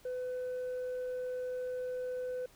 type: tone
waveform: sine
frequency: 503 Hz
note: B4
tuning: 32 cents sharp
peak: -32 dBFS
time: 0.05-2.46 s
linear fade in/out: 5 ms
effects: tanh soft clip ceiling -34 dBFS + pink hiss -62 dBFS RMS until 2.55 s